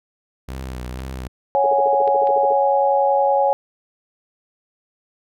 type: tone with vibrato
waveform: sawtooth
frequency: 63.8 Hz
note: C2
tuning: 43 cents flat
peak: -24 dBFS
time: 0.48-1.28 s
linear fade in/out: 10 ms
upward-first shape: sine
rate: 2.1 Hz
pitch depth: 56 cents each way
type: clicks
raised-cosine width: 0.3 ms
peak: -27 / -22 / -22 / -23 dBFS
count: 4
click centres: 0.857 / 0.995 / 2.077 / 2.272 s
type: chord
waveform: sine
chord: C# suspended fourth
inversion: none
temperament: equal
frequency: 554.4 / 740 / 830.6 Hz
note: C#5 / F#5 / G#5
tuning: 0 / 0 / 0 cents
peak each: -17 / -23 / -17 dBFS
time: 1.55-3.53 s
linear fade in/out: 0 ms
type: tone bursts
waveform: sine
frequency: 439 Hz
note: A4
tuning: 4 cents flat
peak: -22 dBFS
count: 13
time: 1.64-2.524 s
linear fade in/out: 2 ms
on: 20 ms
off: 52 ms
effects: none

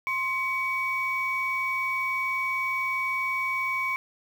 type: tone pair together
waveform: sine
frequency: 1053.7 / 2260 Hz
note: C6 / C#7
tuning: +12 / +33 cents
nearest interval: octave + minor second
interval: 1321 cents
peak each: -29 / -26 dBFS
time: 0.07-3.96 s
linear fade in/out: 0 ms
effects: tanh soft clip ceiling -18 dBFS + 8-bit

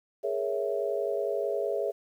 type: chord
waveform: sine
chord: A# half-diminished seventh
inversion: third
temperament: equal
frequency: 415.3 / 466.2 / 554.4 / 659.3 Hz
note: G#4 / A#4 / C#5 / E5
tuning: 0 / 0 / 0 / 0 cents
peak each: -31 / -35 / -32 / -33 dBFS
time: 0.23-1.92 s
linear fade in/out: 20 ms
effects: 10-bit

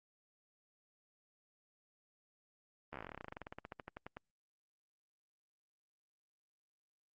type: slowing click train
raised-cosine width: 0.5 ms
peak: -30 dBFS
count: 29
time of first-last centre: 2.93-4.169 s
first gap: 13 ms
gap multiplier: 1.08
effects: Opus 24 kbps

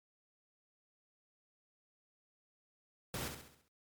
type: noise with echo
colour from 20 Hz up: pink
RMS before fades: -40 dBFS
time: 3.14-3.28 s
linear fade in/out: 2 ms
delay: 67 ms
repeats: 6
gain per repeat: -6 dB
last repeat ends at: 3.682 s
effects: high-pass 60 Hz 12 dB/octave + MP3 96 kbps

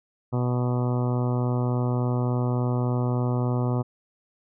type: harmonic tone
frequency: 123.47 Hz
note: B2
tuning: in tune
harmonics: 1 / 2 / 3 / 4 / 5 / 6 / 7 / 8 / 9 / 10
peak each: -23 / -29 / -33 / -35 / -37 / -39 / -40 / -41 / -42 / -43 dBFS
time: 0.32-3.83 s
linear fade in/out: 20 ms
effects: none

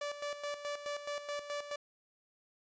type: tone with tremolo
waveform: sawtooth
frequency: 581 Hz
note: D5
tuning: 19 cents flat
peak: -32 dBFS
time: 0.01-1.76 s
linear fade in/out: 5 ms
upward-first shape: square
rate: 4.7 Hz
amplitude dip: 65%
effects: resampled to 16000 Hz

